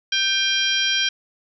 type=harmonic tone with a mistuned harmonic; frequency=800 Hz; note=G5; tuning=35 cents sharp; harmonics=2 / 3 / 4 / 5 / 6 / 7; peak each=-25 / -26 / -21 / -29 / -30 / -27 dBFS; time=0.12-1.09 s; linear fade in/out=5 ms; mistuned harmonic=2; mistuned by=-42 cents; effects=none